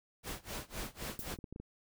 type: noise with tremolo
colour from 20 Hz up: pink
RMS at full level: -40 dBFS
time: 0.23-1.37 s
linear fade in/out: 50 ms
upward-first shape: sine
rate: 3.9 Hz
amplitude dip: 95%
type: clicks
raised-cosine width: 3 ms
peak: -32 dBFS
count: 9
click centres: 1.026 / 1.099 / 1.193 / 1.339 / 1.388 / 1.442 / 1.526 / 1.561 / 1.6 s
type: noise with exponential decay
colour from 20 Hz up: violet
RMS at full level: -39 dBFS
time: 1.19-1.39 s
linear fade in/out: 1 ms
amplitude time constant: 42 ms
effects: none